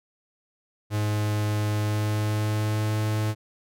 45% pulse tone with pitch glide, 105.4 to 107.61 Hz, G#2 to A2, +26 to -38 cents, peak -23 dBFS, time 0.9-3.35 s, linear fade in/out 50 ms, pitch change +36 cents, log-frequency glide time 1.75-3.01 s, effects none

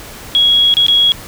sine tone with dropouts, 3322 Hz, G#7, in tune, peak -7 dBFS, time 0.35-1.12 s, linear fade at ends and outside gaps 0 ms, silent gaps 0.74-0.769 / 0.865-0.883 s, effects pink hiss -32 dBFS RMS until 1.27 s

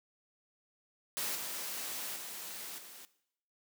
white noise with level steps, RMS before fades -36 / -40 / -44 / -51 dBFS, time 1.17-3.05 s, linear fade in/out 0 ms, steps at 1.35 / 2.16 / 2.78 s, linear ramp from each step 5 ms, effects noise-tail reverb RT60 0.7 s tail -17 dB re dry + high-pass 200 Hz 12 dB/octave

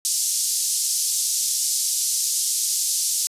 pink band-pass noise, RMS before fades -23 dBFS, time 0.05-3.27 s, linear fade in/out 0 ms, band 5300 to 11000 Hz, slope 24 dB/octave, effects resampled to 32000 Hz

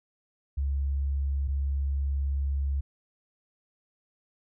sine tone pair in turn, 69.3 / 69.3 Hz, C#2 / C#2, 0 / 0 cents, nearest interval unison, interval 0 cents, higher neither, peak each -25 dBFS, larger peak neither, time 0.57-1.48 / 1.48-2.81 s, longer second, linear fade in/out 10 ms, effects none

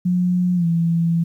sine tone with pitch glide, 179.5 to 167.48 Hz, F3 to E3, +48 to +28 cents, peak -15 dBFS, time 0.05-1.24 s, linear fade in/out 10 ms, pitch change -120 cents, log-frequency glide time 0.55-0.66 s, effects 9-bit

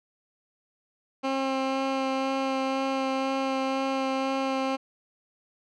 15% pulse tone with vibrato, 267.1 Hz, C4, 36 cents sharp, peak -19 dBFS, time 1.23-4.77 s, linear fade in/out 20 ms, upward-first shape sine, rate 2 Hz, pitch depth 10 cents each way, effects low-pass 4000 Hz 12 dB/octave

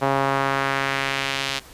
sawtooth tone with band-pass filter sweep, 136.6 Hz, C#3, 25 cents flat, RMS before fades -23 dBFS, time 0.01-1.6 s, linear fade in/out 20 ms, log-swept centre 810 to 3700 Hz, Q 1.2, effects pink hiss -45 dBFS RMS until 1.73 s + resampled to 32000 Hz

